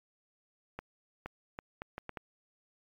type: accelerating click train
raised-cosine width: 0.5 ms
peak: -24 dBFS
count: 7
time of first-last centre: 0.79-2.172 s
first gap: 470 ms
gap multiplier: 0.7
effects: MP3 96 kbps